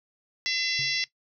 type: harmonic tone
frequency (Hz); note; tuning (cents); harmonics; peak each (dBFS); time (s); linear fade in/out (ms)
677; E5; +46; 3 / 4 / 5 / 6 / 7 / 8 / 9; -30 / -34 / -34 / -34 / -34 / -32 / -39; 0.46-1.04; 0
type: tone with exponential decay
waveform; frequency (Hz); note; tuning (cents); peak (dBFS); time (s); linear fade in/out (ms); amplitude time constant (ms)
triangle; 135.3; C#3; -42; -33; 0.79-1.08; 0; 63
effects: noise-tail reverb RT60 0.1 s tail -18 dB re dry